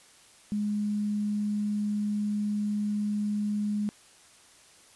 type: tone with quantisation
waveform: sine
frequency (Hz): 208.1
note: G#3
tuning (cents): +4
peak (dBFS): -26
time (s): 0.52-3.89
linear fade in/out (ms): 0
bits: 9
effects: white hiss -56 dBFS RMS until 4.95 s + resampled to 24000 Hz